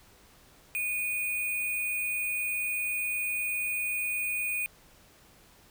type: tone with sample-and-hold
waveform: sine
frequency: 2467 Hz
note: D#7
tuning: 15 cents flat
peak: -28 dBFS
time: 0.75-4.66 s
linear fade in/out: 0 ms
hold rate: 11025 Hz
effects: pink hiss -58 dBFS RMS until 5.7 s

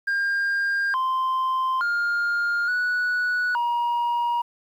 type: tone with pitch steps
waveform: sine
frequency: 1605 / 1041 / 1410 / 1473 / 952 Hz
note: G6 / C6 / F6 / F#6 / A#5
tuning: +40 / -9 / +16 / -8 / +36 cents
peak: -18 dBFS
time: 0.07-4.42 s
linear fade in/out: 10 ms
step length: 870 ms
effects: tanh soft clip ceiling -20 dBFS + 9-bit

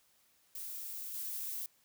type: noise with level steps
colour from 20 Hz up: violet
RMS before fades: -43 / -40 dBFS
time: 0.55-1.66 s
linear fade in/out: 2 ms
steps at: 1.14 s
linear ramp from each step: 2 ms
effects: white hiss -70 dBFS RMS until 1.84 s

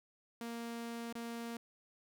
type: tone with dropouts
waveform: sawtooth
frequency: 233.1 Hz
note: A#3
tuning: in tune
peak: -37 dBFS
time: 0.41-1.57 s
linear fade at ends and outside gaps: 2 ms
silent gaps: 1.126-1.153 s
effects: none

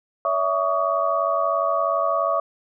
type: tone cluster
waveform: sine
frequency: 567 / 659 / 1130 / 1227 Hz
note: C#5 / E5 / C#6 / D#6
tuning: +39 / -1 / +33 / -25 cents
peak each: -26 / -23 / -23 / -27 dBFS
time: 0.25-2.4 s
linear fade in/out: 2 ms
effects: none

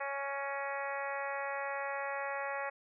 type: harmonic tone with a mistuned harmonic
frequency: 278.2 Hz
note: C#4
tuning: 6 cents sharp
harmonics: 2 / 3 / 4 / 5 / 6 / 7 / 8 / 9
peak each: -40 / -41 / -43 / -45 / -45 / -43 / -48 / -50 dBFS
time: 0-2.7 s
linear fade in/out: 10 ms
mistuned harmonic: 7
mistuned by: -19 cents
effects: none

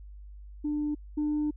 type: tone pair in turn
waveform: sine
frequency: 297.4 / 299.6 Hz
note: D4 / D4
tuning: +22 / +35 cents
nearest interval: unison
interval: 13 cents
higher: second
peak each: -26 / -24 dBFS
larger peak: second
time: 0.64-0.95 / 1.17-1.51 s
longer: second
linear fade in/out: 10 ms
effects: tanh soft clip ceiling -23 dBFS + added 50 Hz sine -43 dBFS peak until 1.56 s

